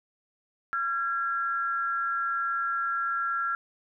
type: tone pair together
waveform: sine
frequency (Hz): 1368.1 / 1647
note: F6 / G#6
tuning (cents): -36 / -15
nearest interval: minor third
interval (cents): 321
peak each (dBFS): -27 / -32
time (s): 0.73-3.55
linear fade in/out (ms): 0
effects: none